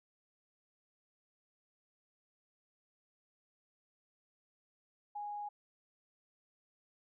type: tone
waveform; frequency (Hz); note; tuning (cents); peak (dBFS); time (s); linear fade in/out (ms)
sine; 827; G#5; -8; -39; 5.15-5.49; 10
effects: none